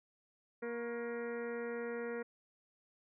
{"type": "harmonic tone with a mistuned harmonic", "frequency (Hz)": 235.9, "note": "A#3", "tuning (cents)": 21, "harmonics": [1, 2, 3, 4, 5, 6, 7, 8, 9, 10], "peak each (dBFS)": [-45, -39, -55, -56, -56, -50, -55, -51, -60, -60], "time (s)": [0.62, 2.23], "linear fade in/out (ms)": 10, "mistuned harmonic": 5, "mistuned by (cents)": -110, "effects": []}